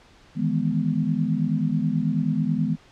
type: chord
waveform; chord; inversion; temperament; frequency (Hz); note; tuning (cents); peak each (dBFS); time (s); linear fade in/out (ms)
sine; E major seventh; third; equal; 155.56 / 164.81 / 207.7 / 246.9; D#3 / E3 / G#3 / B3; 0 / 0 / 0 / 0; -26; 0.35-2.77; 50
effects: pink hiss -53 dBFS RMS until 2.91 s + low-pass 5000 Hz 12 dB/octave